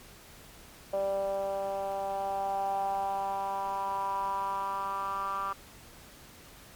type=tone with band-pass filter sweep; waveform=10% pulse; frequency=196 Hz; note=G3; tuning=in tune; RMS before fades=-32 dBFS; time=0.93-5.53 s; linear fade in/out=5 ms; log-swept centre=590 to 1200 Hz; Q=6.2; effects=pink hiss -52 dBFS RMS until 6.75 s + MP3 96 kbps